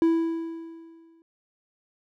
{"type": "tone with exponential decay", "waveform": "triangle", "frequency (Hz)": 329.6, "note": "E4", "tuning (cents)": 0, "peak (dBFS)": -14, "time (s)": [0.02, 1.22], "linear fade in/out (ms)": 1, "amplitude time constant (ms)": 260, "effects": []}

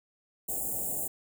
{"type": "band-stop noise", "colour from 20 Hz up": "white", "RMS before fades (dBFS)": -33, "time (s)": [0.48, 1.08], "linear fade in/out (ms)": 10, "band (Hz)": [820, 7000], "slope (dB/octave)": 96, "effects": []}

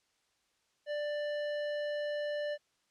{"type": "tone with hard clipping", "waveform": "sine", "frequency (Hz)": 590, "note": "D5", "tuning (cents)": 8, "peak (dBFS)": -35, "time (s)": [0.86, 2.58], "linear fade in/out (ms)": 50, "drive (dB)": 12, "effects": ["white hiss -75 dBFS RMS until 2.9 s", "low-pass 7000 Hz 12 dB/octave"]}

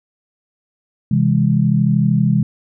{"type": "chord", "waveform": "sine", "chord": "C augmented", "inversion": "none", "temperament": "just", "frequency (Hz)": [130.81, 163.52, 204.4], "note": ["C3", "E3", "G#3"], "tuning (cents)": [0, -14, -27], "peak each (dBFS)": -16, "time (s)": [1.11, 2.43], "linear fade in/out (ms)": 5, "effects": []}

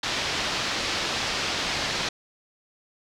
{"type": "low-pass noise", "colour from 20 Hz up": "white", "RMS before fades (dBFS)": -28, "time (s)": [0.03, 2.09], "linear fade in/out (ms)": 5, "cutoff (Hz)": 5100, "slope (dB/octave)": 24, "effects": []}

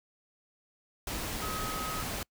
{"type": "tone in noise", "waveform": "sine", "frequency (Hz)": 1269, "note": "D#6", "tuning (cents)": 34, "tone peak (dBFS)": -37, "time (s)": [1.42, 2.02], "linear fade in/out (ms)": 2, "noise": "pink", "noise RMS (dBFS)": -36, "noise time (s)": [1.07, 2.23], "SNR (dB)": -4, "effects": ["noise-tail reverb RT60 0.1 s tail -26 dB re dry"]}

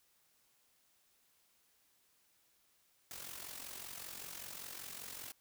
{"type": "noise with amplitude modulation", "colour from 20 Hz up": "white", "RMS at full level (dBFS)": -45, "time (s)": [3.11, 5.32], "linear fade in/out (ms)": 0, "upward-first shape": "sine", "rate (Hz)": 45.2, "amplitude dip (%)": 65, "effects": ["white hiss -73 dBFS RMS until 5.4 s"]}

